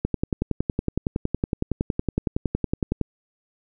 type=click train; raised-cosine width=3 ms; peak=-9 dBFS; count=33; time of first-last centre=0.05-3.013 s; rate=10.8 Hz; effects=none